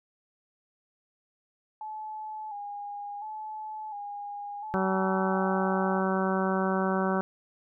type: tone with vibrato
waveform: sine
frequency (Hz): 839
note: G#5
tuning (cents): +17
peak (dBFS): -35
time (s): 1.81-6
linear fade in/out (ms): 2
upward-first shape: square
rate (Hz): 0.71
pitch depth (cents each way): 47
type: harmonic tone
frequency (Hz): 189.8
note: F#3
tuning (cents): +44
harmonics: 1 / 2 / 3 / 4 / 5 / 6 / 7 / 8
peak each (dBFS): -28 / -31 / -33 / -34 / -35 / -36 / -36 / -37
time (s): 4.74-7.21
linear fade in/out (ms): 0
effects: none

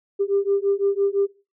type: beating tone pair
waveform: sine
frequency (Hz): 395.2 / 401.1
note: G4 / G4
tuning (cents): +14 / +40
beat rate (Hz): 5.9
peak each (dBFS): -21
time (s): 0.19-1.27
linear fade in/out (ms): 20
effects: noise-tail reverb RT60 0.3 s tail -19 dB re dry + tanh soft clip ceiling -11 dBFS

